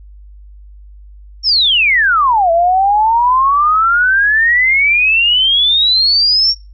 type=exponential two-way sweep; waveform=sine; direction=down then up; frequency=5588 to 659.3 to 5588 Hz; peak=-8 dBFS; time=1.43-6.55 s; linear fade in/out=50 ms; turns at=2.51 s; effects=noise-tail reverb RT60 0.3 s tail -25 dB re dry + added 50 Hz sine -34 dBFS peak until 6.73 s